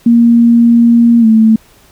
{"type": "tone with pitch glide", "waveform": "sine", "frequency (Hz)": [234.4, 221.2], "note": ["A#3", "A3"], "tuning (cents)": [10, 9], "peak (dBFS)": -3, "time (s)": [0.06, 1.56], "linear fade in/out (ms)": 5, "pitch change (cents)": -101, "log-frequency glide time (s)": [1.2, 1.26], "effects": ["pink hiss -45 dBFS RMS until 1.91 s"]}